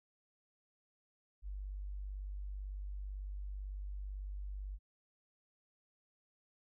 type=tone; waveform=sine; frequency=49 Hz; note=G1; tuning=in tune; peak=-40 dBFS; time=1.42-4.79 s; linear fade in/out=50 ms; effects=none